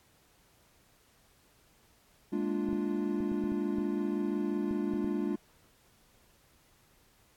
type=chord; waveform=triangle; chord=Bb dominant seventh; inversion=third; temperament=equal; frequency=207.7 / 233.1 / 293.7 / 349.2 Hz; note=Ab3 / Bb3 / D4 / F4; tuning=0 / 0 / 0 / 0 cents; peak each=-32 / -37 / -32 / -33 dBFS; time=2.32-5.36 s; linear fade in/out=10 ms
type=clicks; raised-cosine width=3 ms; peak=-28 dBFS; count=10; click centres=2.688 / 2.73 / 3.205 / 3.317 / 3.439 / 3.519 / 3.785 / 4.71 / 4.937 / 5.045 s
effects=pink hiss -65 dBFS RMS until 7.36 s + AAC 64 kbps